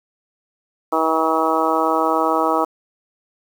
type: harmonic tone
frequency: 160.4 Hz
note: E3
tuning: 47 cents flat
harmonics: 2 / 3 / 4 / 5 / 6 / 7 / 8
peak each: -23 / -23 / -23 / -23 / -23 / -23 / -23 dBFS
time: 0.92-2.65 s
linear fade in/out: 10 ms
effects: 7-bit